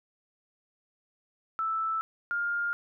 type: tone pair in turn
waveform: sine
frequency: 1318.5 / 1408.6 Hz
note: E6 / F6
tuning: 0 / +14 cents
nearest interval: minor second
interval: 114 cents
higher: second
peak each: -27 dBFS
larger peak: neither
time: 1.59-2.01 / 2.31-2.73 s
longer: neither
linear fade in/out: 0 ms
effects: none